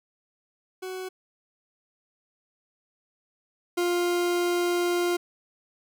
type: tone pair in turn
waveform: 40% pulse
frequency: 372.6 / 351 Hz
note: F#4 / F4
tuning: +12 / +9 cents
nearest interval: minor second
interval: 103 cents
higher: first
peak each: -32 / -22 dBFS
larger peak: second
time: 0.82-1.09 / 3.77-5.17 s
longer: second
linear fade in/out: 10 ms
effects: none